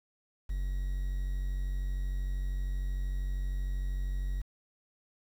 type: tone with quantisation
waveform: triangle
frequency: 46.46 Hz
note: F#1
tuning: 8 cents sharp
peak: -28 dBFS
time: 0.49-4.42 s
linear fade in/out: 10 ms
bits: 9
effects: none